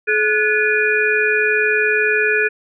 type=tone cluster; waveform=sine; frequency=427.7 / 1470 / 1712 / 2444 Hz; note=A4 / F#6 / A6 / D#7; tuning=-49 / -12 / -48 / -32 cents; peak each=-19 dBFS; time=0.07-2.49 s; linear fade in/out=20 ms; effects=none